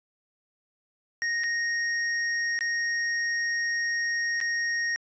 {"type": "tone with dropouts", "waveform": "square", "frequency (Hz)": 1864.7, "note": "A#6", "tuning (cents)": 0, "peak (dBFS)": -26, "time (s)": [1.22, 4.96], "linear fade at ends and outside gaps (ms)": 0, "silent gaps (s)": [[1.436, 1.44], [2.59, 2.608], [4.403, 4.412]], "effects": ["resampled to 16000 Hz"]}